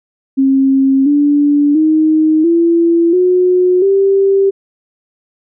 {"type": "tone with pitch steps", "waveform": "sine", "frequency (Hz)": [269.1, 290.1, 312.7, 337.1, 363.4, 391.7], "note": ["C4", "D4", "D#4", "E4", "F#4", "G4"], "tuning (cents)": [49, -21, 9, 39, -31, -1], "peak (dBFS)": -7, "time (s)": [0.37, 4.51], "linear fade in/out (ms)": 20, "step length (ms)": 690, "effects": []}